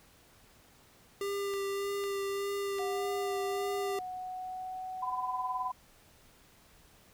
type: tone with vibrato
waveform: square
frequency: 398 Hz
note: G4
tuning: 26 cents sharp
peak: -33 dBFS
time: 1.21-3.99 s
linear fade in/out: 2 ms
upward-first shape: sine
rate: 1.7 Hz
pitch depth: 13 cents each way
type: clicks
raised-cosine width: 0.2 ms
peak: -29 dBFS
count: 3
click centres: 1.538 / 2.039 / 2.785 s
type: tone with pitch glide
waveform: sine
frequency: 727 to 746.6 Hz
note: F#5 to F#5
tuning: -31 to +15 cents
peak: -37 dBFS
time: 2.79-5.71 s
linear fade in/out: 5 ms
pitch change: +46 cents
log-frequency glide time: 3.35-4.84 s
type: tone with tremolo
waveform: sine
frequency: 1006 Hz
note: B5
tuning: 32 cents sharp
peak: -30 dBFS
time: 5.02-5.72 s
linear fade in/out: 10 ms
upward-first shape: sine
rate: 19 Hz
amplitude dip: 65%
effects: pink hiss -61 dBFS RMS until 7.13 s